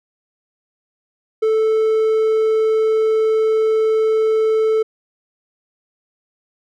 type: tone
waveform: triangle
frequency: 439.2 Hz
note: A4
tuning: 3 cents flat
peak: -11 dBFS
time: 1.42-4.83 s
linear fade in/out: 10 ms
effects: none